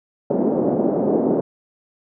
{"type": "band-pass noise", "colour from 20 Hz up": "pink", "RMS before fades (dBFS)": -19, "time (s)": [0.3, 1.41], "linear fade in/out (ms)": 5, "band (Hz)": [210, 590], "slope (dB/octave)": 24, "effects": []}